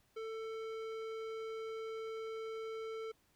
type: tone with low-pass filter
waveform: square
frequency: 444.8 Hz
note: A4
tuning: 19 cents sharp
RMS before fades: -43 dBFS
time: 0.16-3.12 s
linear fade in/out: 10 ms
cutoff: 3400 Hz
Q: 0.57
effects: pink hiss -73 dBFS RMS until 3.35 s